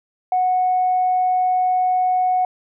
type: tone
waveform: sine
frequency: 736 Hz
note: F#5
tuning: 9 cents flat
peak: -14 dBFS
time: 0.32-2.45 s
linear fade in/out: 2 ms
effects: tanh soft clip ceiling -10 dBFS